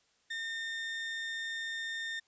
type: tone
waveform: 30% pulse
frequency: 1818 Hz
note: A#6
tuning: 44 cents flat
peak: -33 dBFS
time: 0.3-2.2 s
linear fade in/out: 10 ms
effects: white hiss -71 dBFS RMS until 2.27 s + resampled to 16000 Hz